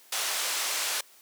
white band-pass noise, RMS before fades -30 dBFS, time 0.12-1.01 s, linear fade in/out 5 ms, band 570 to 8500 Hz, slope 12 dB/octave, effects white hiss -56 dBFS RMS until 1.21 s + high-pass 300 Hz 12 dB/octave

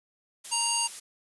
blue noise, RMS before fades -38 dBFS, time 0.44-1 s, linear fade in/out 10 ms
harmonic tone, 932.3 Hz, A#5, in tune, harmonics 1 / 3 / 5 / 7 / 9 / 10, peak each -32 / -32 / -32 / -32 / -32 / -32 dBFS, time 0.51-0.88 s, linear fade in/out 20 ms
effects resampled to 24000 Hz

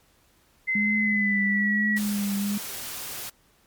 sine tone with pitch glide, 2057 to 1930.4 Hz, C7 to B6, -30 to -40 cents, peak -22 dBFS, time 0.67-1.99 s, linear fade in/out 20 ms, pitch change -110 cents, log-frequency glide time 0.93-1.71 s
sine tone with vibrato, 205.7 Hz, G#3, 16 cents flat, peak -24 dBFS, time 0.75-2.58 s, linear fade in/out 5 ms, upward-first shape triangle, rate 1.1 Hz, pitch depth 54 cents each way
white noise, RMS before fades -35 dBFS, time 1.96-3.3 s, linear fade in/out 10 ms
effects pink hiss -62 dBFS RMS until 3.66 s + MP3 96 kbps

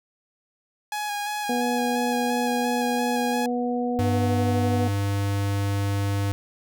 sawtooth tone with vibrato, 830.6 Hz, G#5, in tune, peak -23 dBFS, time 0.92-3.46 s, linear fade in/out 2 ms, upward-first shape square, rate 2.9 Hz, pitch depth 18 cents each way
harmonic tone, 244 Hz, B3, 21 cents flat, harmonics 1 / 2 / 3, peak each -25 / -28 / -30 dBFS, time 1.49-4.88 s, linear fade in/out 5 ms
square tone, 100 Hz, G2, 35 cents sharp, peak -23 dBFS, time 3.99-6.32 s, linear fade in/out 0 ms
effects none

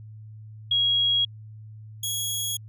sine / 15% pulse tone pair in turn, 3300 / 3327 Hz, G#7 / G#7, -12 / +2 cents, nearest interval unison, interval 14 cents, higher second, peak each -19 dBFS, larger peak neither, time 0.71-1.25 / 2.03-2.57 s, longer neither, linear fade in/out 5 ms, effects added 108 Hz sine -40 dBFS peak until 2.68 s

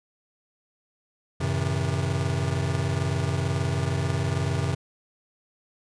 square chord, F# diminished seventh, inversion none, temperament just, 92.5 / 111 / 133.2 / 159.84 Hz, F#2 / A2 / C3 / Eb3, 0 / +16 / +31 / +47 cents, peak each -29 / -34 / -28 / -32 dBFS, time 1.4-4.75 s, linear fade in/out 10 ms, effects resampled to 22050 Hz

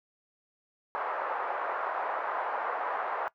white band-pass noise, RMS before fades -33 dBFS, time 0.95-3.28 s, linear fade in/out 0 ms, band 540 to 1300 Hz, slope 24 dB/octave, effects noise-tail reverb RT60 0.1 s tail -20 dB re dry

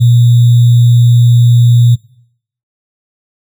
sine tone with sample-and-hold, 119.6 Hz, A#2, 45 cents sharp, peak -3 dBFS, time 0-1.96 s, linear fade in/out 20 ms, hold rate 3675 Hz, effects noise-tail reverb RT60 0.7 s tail -22 dB re dry

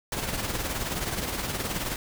pink noise with tremolo, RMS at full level -28 dBFS, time 0.12-1.96 s, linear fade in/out 2 ms, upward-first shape triangle, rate 19 Hz, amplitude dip 60%, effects none

